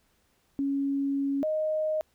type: tone pair in turn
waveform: sine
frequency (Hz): 277.5 / 621.2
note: C#4 / D#5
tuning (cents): +2 / -3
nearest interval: octave + major second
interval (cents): 1395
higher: second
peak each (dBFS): -25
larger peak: neither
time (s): 0.59-1.43 / 1.43-2.01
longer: first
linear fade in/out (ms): 0
effects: pink hiss -69 dBFS RMS until 2.14 s